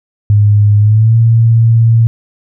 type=tone with pitch glide; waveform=sine; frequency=103.83 to 114.54 Hz; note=G#2 to A#2; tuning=0 to -30 cents; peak=-4 dBFS; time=0.3-2.07 s; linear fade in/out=0 ms; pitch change=+170 cents; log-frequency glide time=0.79-1.16 s; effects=none